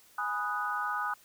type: chord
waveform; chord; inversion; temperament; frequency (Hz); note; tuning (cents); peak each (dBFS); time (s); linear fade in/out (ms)
sine; G# minor seventh; none; equal; 830.6 / 987.8 / 1244.5 / 1480; G#5 / B5 / D#6 / F#6; 0 / 0 / 0 / 0; -37 / -39 / -33 / -35; 0.18-1.14; 5
effects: white hiss -60 dBFS RMS until 1.24 s